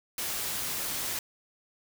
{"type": "noise", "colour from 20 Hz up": "white", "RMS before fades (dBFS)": -33, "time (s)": [0.18, 1.19], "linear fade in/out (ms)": 2, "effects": []}